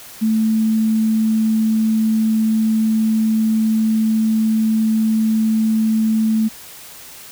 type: tone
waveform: sine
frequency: 220 Hz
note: A3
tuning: in tune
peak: -13 dBFS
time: 0.21-6.49 s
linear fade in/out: 20 ms
effects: white hiss -38 dBFS RMS until 7.31 s

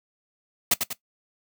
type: noise with echo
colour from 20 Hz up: white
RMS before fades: -19 dBFS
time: 0.71-0.74 s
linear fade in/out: 5 ms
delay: 96 ms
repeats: 2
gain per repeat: -6 dB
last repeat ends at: 0.932 s
effects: noise-tail reverb RT60 0.1 s tail -17 dB re dry + high-pass 100 Hz 12 dB/octave

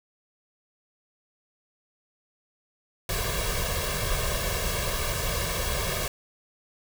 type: noise with comb filter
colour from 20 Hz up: pink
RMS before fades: -28 dBFS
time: 3.09-6.08 s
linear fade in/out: 2 ms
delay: 1.8 ms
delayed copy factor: +0.85
effects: none

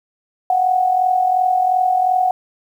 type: tone with amplitude modulation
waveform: sine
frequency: 738 Hz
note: F#5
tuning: 5 cents flat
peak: -10 dBFS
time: 0.5-2.31 s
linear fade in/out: 2 ms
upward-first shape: sine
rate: 42.8 Hz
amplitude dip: 60%
effects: 8-bit

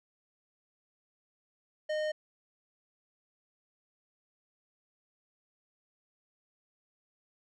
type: tone with tanh clipping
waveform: sine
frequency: 614 Hz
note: D#5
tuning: 23 cents flat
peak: -32 dBFS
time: 1.89-2.12 s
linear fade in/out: 10 ms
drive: 15 dB
effects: none

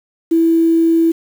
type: tone with quantisation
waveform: sine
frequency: 329.6 Hz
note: E4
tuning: in tune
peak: -9 dBFS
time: 0.31-1.12 s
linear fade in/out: 10 ms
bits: 6
effects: none

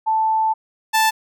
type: tone pair in turn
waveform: sine / sawtooth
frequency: 880 / 880 Hz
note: A5 / A5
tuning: 0 / 0 cents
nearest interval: unison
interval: 0 cents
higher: neither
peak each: -15 / -10 dBFS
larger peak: second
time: 0.06-0.54 / 0.93-1.11 s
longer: first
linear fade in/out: 20 ms
effects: none

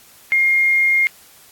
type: tone with quantisation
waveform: sine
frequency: 2129 Hz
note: C7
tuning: 30 cents sharp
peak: -12 dBFS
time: 0.32-1.07 s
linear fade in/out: 0 ms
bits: 7
effects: white hiss -47 dBFS RMS until 1.51 s + AAC 64 kbps

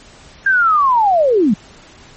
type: linear sweep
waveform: sine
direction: down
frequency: 1613 to 185 Hz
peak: -9 dBFS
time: 0.46-1.54 s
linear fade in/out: 5 ms
effects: pink hiss -42 dBFS RMS until 2.16 s + MP3 32 kbps

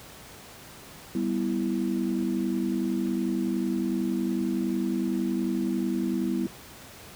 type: chord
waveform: sine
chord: E minor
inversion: first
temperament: equal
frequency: 196 / 246.9 / 329.6 Hz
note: G3 / B3 / E4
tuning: 0 / 0 / 0 cents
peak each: -29 dBFS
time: 1.15-6.47 s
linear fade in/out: 2 ms
effects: pink hiss -46 dBFS RMS until 7.15 s + high-pass 60 Hz 12 dB/octave

